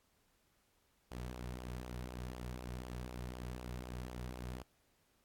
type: tone with flanger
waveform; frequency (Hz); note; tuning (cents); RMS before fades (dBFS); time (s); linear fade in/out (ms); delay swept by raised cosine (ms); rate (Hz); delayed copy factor
sawtooth; 61.74; B1; 0; -45; 1.11-4.63; 5; 0.48 to 3.88; 4; -0.5
effects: pink hiss -75 dBFS RMS until 5.24 s + AAC 64 kbps